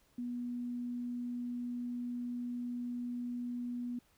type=tone; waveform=sine; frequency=243.2 Hz; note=B3; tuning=26 cents flat; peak=-36 dBFS; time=0.18-3.99 s; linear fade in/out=5 ms; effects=pink hiss -70 dBFS RMS until 4.17 s